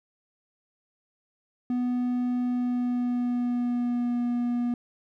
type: tone with pitch glide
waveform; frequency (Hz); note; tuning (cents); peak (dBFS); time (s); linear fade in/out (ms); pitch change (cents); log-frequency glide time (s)
triangle; 246.9 to 241.4; B3 to B3; 0 to -39; -22; 1.7-4.74; 2; -39; 2.46-4.2
effects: none